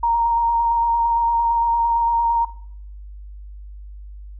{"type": "tone with vibrato", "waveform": "sine", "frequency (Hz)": 932.3, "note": "A#5", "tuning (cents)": 0, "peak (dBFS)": -15, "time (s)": [0.03, 2.45], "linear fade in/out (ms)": 5, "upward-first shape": "square", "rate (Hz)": 8.8, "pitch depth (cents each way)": 11, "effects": ["noise-tail reverb RT60 0.6 s tail -18 dB re dry", "added 50 Hz sine -34 dBFS peak until 4.39 s"]}